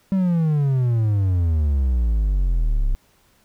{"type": "exponential sweep", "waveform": "triangle", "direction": "down", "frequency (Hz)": [196, 32.7], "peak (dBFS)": -14, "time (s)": [0.12, 2.95], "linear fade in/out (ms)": 0, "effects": ["pink hiss -59 dBFS RMS until 3.44 s"]}